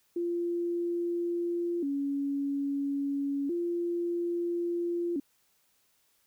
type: tone with vibrato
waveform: sine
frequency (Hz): 311.1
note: D#4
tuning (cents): 0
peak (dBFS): -28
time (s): 0.16-5.2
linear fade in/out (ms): 5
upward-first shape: square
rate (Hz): 0.3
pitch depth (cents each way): 180
effects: white hiss -70 dBFS RMS until 6.26 s